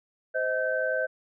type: tone cluster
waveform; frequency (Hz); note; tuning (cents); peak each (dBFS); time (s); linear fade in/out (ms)
sine; 519 / 631 / 1545; C5 / D#5 / G6; -14 / +24 / -26; -29; 0.34-1.07; 20
effects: none